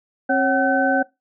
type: tone cluster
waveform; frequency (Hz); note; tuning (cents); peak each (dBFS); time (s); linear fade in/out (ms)
sine; 268 / 548 / 755 / 1523; C4 / C#5 / F#5 / F#6; +42 / -20 / +35 / +50; -21; 0.29-1.03; 10
effects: noise-tail reverb RT60 0.2 s tail -21 dB re dry